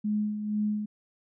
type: tone with tremolo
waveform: sine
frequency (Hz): 210.6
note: G#3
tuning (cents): +24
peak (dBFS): -24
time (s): 0.04-0.86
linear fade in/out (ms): 10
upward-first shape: sine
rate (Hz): 2.1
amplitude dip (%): 55
effects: none